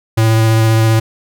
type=tone with vibrato; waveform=square; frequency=111.7 Hz; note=A2; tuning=27 cents sharp; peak=-9 dBFS; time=0.17-1 s; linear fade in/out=10 ms; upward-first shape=sine; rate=15 Hz; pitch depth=12 cents each way; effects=none